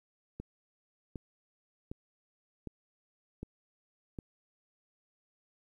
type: click train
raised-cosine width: 3 ms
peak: -27 dBFS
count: 6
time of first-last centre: 0.4-4.188 s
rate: 1.32 Hz
effects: 11-bit